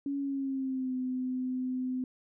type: tone with pitch glide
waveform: sine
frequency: 280 to 255.3 Hz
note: C#4 to C4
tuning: +18 to -42 cents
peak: -30 dBFS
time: 0.06-2.04 s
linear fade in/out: 2 ms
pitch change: -160 cents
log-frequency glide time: 0.18-0.95 s
effects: none